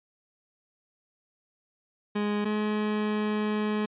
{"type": "tone pair in turn", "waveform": "30% pulse", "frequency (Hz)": [207.6, 211.7], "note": ["G#3", "G#3"], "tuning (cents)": [0, 33], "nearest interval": "unison", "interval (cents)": 33, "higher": "second", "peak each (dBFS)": -23, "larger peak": "neither", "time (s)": [[2.15, 2.45], [2.45, 3.86]], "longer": "second", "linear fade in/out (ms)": 10, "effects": ["resampled to 8000 Hz"]}